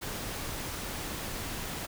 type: noise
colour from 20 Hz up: pink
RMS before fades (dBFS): -37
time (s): 0.01-1.87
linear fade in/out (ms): 20
effects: none